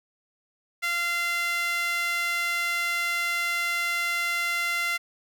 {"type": "tone with high-pass filter", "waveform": "sawtooth", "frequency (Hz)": 690, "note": "F5", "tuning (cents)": -21, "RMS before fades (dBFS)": -27, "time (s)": [0.82, 4.98], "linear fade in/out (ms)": 20, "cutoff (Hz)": 1800, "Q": 4.7, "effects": []}